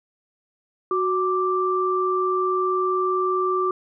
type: tone pair together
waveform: sine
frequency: 370 / 1174.7 Hz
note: F#4 / D6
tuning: 0 / 0 cents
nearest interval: octave + minor sixth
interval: 2000 cents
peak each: -22 dBFS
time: 0.91-3.71 s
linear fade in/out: 2 ms
effects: none